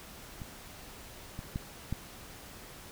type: clicks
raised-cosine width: 5 ms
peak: -29 / -26 / -21 / -20 dBFS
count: 4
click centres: 0.418 / 1.391 / 1.559 / 1.926 s
effects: pink hiss -49 dBFS RMS until 2.91 s